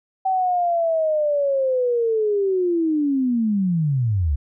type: linear sweep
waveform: sine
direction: down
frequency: 767 to 65.41 Hz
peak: -17 dBFS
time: 0.25-4.36 s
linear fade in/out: 10 ms
effects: none

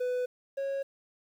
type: tone pair in turn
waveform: triangle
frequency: 498.1 / 548.9 Hz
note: B4 / C#5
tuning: +15 / -17 cents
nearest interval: major second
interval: 168 cents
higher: second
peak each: -26 / -28 dBFS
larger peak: first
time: 0-0.26 / 0.57-0.83 s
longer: neither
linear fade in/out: 10 ms
effects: 10-bit

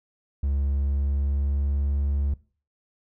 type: tone with pitch glide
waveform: triangle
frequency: 69.7 to 70.67 Hz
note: C#2 to C#2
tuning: +10 to +34 cents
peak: -20 dBFS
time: 0.43-2.34 s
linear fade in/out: 5 ms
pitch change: +24 cents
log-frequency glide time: 0.68-2.02 s
effects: noise-tail reverb RT60 0.4 s tail -20 dB re dry

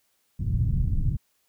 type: low-pass noise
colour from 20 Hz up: white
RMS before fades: -24 dBFS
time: 0.39-1.17 s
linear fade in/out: 10 ms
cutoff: 130 Hz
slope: 24 dB/octave
effects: white hiss -70 dBFS RMS until 1.48 s

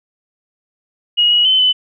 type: tone with pitch steps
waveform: sine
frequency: 2890 / 2909 / 3056 / 3015 Hz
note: F#7 / F#7 / G7 / F#7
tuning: -41 / -30 / -45 / +32 cents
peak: -9 dBFS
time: 1.17-1.73 s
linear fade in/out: 20 ms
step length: 140 ms
effects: none

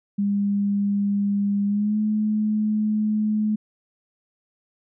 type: tone with pitch glide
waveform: sine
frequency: 201.7 to 213.4 Hz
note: G3 to G#3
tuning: +50 to +47 cents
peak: -19 dBFS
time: 0.18-3.56 s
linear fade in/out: 10 ms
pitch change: +97 cents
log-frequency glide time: 1.66-1.98 s
effects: none

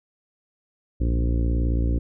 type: harmonic tone with a mistuned harmonic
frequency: 58.27 Hz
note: A#1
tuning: in tune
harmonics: 1 / 2 / 3 / 4 / 5 / 6 / 7 / 8 / 9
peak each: -20 / -28 / -35 / -34 / -31 / -37 / -42 / -44 / -42 dBFS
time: 1-1.99 s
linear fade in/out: 10 ms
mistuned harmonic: 1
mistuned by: +75 cents
effects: none

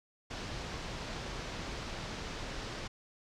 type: low-pass noise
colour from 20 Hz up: pink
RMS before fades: -41 dBFS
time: 0.3-2.88 s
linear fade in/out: 10 ms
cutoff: 6000 Hz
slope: 24 dB/octave
effects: none

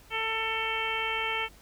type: harmonic tone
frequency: 445.5 Hz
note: A4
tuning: 22 cents sharp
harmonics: 1 / 2 / 3 / 4 / 5 / 6 / 7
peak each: -38 / -35 / -36 / -39 / -33 / -35 / -36 dBFS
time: 0.1-1.49 s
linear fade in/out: 50 ms
effects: added 50 Hz sine -54 dBFS peak until 1.61 s + pink hiss -56 dBFS RMS until 1.61 s

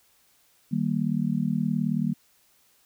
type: chord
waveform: sine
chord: Eb major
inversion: none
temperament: just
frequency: 155.56 / 194.45 / 233.3 Hz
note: Eb3 / G3 / Bb3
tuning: 0 / -14 / +2 cents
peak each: -28 / -27 / -27 dBFS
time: 0.71-2.14 s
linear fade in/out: 20 ms
effects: white hiss -63 dBFS RMS until 2.85 s

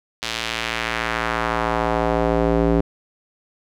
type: tone with band-pass filter sweep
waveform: square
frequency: 56.9 Hz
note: A#1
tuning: 41 cents flat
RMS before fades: -21 dBFS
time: 0.22-2.81 s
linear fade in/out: 5 ms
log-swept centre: 3900 to 350 Hz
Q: 1.2
effects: none

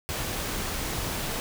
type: noise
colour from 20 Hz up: pink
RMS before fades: -31 dBFS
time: 0.09-1.4 s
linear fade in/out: 0 ms
effects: none

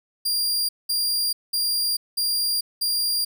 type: tone bursts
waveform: sawtooth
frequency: 4785 Hz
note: D8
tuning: 32 cents sharp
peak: -18 dBFS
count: 5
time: 0.25-3.25 s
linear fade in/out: 10 ms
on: 440 ms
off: 200 ms
effects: none

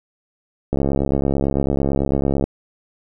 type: click train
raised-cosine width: 2 ms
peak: -6 dBFS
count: 119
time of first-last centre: 0.73-2.44 s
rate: 69 Hz
effects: none

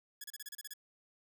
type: tone bursts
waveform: 5% pulse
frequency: 1686 Hz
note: G#6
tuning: 26 cents sharp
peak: -32 dBFS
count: 9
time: 0.21-0.737 s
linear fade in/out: 5 ms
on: 31 ms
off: 31 ms
effects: none

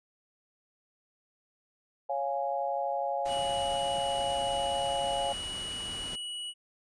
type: chord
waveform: sine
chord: Db major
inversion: none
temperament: equal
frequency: 554.4 / 698.5 / 830.6 Hz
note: Db5 / F5 / Ab5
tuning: 0 / 0 / 0 cents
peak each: -33 / -33 / -33 dBFS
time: 2.09-5.33 s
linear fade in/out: 10 ms
type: noise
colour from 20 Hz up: pink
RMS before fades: -43 dBFS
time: 3.25-6.16 s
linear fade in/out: 10 ms
type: tone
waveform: square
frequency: 2930 Hz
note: F#7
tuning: 18 cents flat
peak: -36 dBFS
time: 3.27-6.54 s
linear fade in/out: 50 ms
effects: resampled to 22050 Hz

